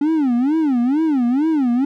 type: tone with vibrato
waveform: triangle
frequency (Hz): 277.2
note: C#4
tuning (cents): 0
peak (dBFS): -12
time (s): 0.01-1.85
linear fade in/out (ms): 5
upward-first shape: sine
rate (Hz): 2.2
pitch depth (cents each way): 270
effects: none